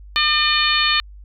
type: harmonic tone with a mistuned harmonic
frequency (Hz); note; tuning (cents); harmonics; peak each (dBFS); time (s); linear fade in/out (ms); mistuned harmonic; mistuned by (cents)
603; D5; +46; 2 / 3 / 4 / 5 / 6 / 7; -22 / -22 / -22 / -22 / -22 / -22; 0.16-1; 0; 7; +40
effects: added 50 Hz sine -37 dBFS peak until 1.24 s